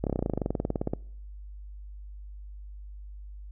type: slowing click train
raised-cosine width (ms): 2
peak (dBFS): -14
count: 22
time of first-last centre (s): 0.04-0.935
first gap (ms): 28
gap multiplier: 1.04
effects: noise-tail reverb RT60 0.7 s tail -26 dB re dry + added 50 Hz sine -40 dBFS peak until 3.51 s